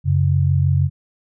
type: tone pair together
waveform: sine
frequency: 92.5 / 138.58 Hz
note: F#2 / C#3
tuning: 0 / 0 cents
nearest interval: perfect fifth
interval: 700 cents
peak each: -16 dBFS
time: 0.04-0.9 s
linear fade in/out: 50 ms
effects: none